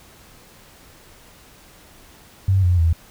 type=tone with pitch steps; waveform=sine; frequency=95.9 / 88.96 / 82.53 Hz; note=G2 / F2 / E2; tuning=-37 / +32 / +3 cents; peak=-13 dBFS; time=2.48-2.93 s; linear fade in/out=5 ms; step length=150 ms; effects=pink hiss -48 dBFS RMS until 3.1 s